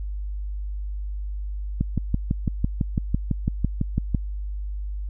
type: click train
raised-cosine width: 5 ms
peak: -9 dBFS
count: 15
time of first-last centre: 1.81-4.147 s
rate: 5.99 Hz
effects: added 50 Hz sine -27 dBFS peak until 5.09 s